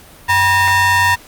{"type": "ring-modulated tone", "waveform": "square", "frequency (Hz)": 435.6, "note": "A4", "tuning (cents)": -17, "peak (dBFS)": -8, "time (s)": [0.28, 1.16], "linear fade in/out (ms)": 20, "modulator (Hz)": 1400, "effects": ["pink hiss -41 dBFS RMS until 1.27 s", "Opus 48 kbps"]}